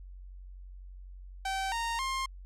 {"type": "tone with pitch steps", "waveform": "sawtooth", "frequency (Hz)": [772, 926, 1062], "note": ["G5", "A#5", "C6"], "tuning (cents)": [-27, -12, 25], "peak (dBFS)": -27, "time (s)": [1.45, 2.26], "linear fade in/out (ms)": 5, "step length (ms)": 270, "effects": ["added 46 Hz sine -44 dBFS peak until 2.45 s", "low-pass 9000 Hz 12 dB/octave"]}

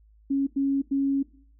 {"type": "tone bursts at uneven times", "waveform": "sine", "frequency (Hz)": 275.3, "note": "C#4", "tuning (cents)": -12, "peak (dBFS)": -21, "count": 3, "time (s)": [[0.3, 0.47], [0.56, 0.82], [0.91, 1.23]], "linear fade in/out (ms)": 10, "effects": ["noise-tail reverb RT60 0.5 s tail -18 dB re dry", "added 53 Hz sine -54 dBFS peak until 1.59 s"]}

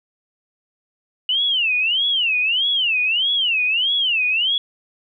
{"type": "tone with vibrato", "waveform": "sine", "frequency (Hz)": 2881, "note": "F#7", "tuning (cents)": -47, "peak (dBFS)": -16, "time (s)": [1.29, 4.58], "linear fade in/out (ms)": 2, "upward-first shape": "sine", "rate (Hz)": 1.6, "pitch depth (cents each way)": 270, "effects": []}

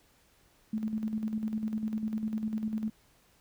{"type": "tone with tremolo", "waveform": "sine", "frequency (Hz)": 217.7, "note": "A3", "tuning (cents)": -18, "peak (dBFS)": -28, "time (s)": [0.73, 2.9], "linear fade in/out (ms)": 5, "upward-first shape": "square", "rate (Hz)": 10, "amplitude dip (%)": 55, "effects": ["pink hiss -65 dBFS RMS until 3.4 s"]}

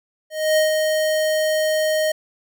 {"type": "tone with ADSR envelope", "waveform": "square", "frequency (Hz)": 622.3, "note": "D#5", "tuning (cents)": 0, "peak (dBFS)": -14, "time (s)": [0.3, 2.12], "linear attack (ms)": 270, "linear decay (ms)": 130, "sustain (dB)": -4, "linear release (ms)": 6, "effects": []}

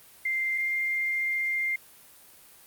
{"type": "tone pair in turn", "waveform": "sine", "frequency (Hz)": [2093, 2105], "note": ["C7", "C7"], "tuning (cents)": [0, 10], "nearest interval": "unison", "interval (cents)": 10, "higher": "second", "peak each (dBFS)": -25, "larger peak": "neither", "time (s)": [[0.25, 0.58], [0.58, 1.76]], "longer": "second", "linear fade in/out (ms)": 5, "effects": ["white hiss -53 dBFS RMS until 2.66 s", "Opus 32 kbps"]}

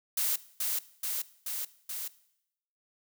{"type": "noise with echo", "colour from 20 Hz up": "blue", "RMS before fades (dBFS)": -29, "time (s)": [0.17, 0.36], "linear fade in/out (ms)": 5, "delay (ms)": 430, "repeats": 4, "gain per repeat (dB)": -2, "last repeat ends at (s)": 2.08, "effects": ["noise-tail reverb RT60 0.8 s tail -19 dB re dry"]}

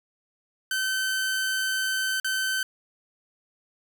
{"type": "tone with dropouts", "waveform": "sawtooth", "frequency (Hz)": 1536, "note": "G6", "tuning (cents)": -36, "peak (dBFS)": -21, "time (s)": [0.71, 2.63], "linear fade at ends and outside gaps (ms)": 2, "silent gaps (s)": [2.2, 2.245], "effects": []}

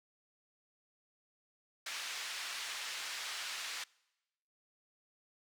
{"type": "band-pass noise", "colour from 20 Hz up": "pink", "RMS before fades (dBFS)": -42, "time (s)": [1.86, 3.84], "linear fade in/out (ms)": 5, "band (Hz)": [1700, 6300], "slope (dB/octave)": 12, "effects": ["noise-tail reverb RT60 1.0 s tail -25 dB re dry"]}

